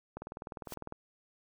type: click train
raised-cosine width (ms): 1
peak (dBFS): -27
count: 16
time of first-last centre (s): 0.17-0.924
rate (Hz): 19.9
type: noise with exponential growth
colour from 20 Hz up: white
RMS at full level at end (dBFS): -40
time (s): 0.65-0.74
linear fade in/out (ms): 2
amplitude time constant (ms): 19
effects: none